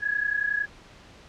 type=tone pair together; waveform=sine; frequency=1661.2 / 1692.2 Hz; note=G#6 / G#6; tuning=0 / +32 cents; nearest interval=unison; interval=32 cents; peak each=-26 / -27 dBFS; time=0-0.67 s; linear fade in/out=50 ms; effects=pink hiss -50 dBFS RMS until 1.28 s + low-pass 5000 Hz 12 dB/octave